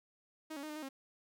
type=tone with pitch steps; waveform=sawtooth; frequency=313.9 / 279.8 / 308.1 / 302 / 310 / 269.6 Hz; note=D#4 / C#4 / D#4 / D4 / D#4 / C#4; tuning=+15 / +16 / -17 / +48 / -6 / -48 cents; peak=-38 dBFS; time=0.5-0.89 s; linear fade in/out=10 ms; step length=65 ms; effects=none